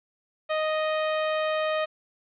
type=tone; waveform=sawtooth; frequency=622.3 Hz; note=D#5; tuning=in tune; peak=-20 dBFS; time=0.49-1.86 s; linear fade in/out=20 ms; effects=resampled to 8000 Hz + 9-bit